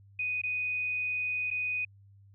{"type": "tone with dropouts", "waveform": "sine", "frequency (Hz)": 2489, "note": "D#7", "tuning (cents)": 0, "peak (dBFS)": -29, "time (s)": [0.19, 1.85], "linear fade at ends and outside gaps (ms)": 5, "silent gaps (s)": [[0.417, 0.435], [1.504, 1.511]], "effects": ["added 99 Hz sine -54 dBFS peak until 2.34 s"]}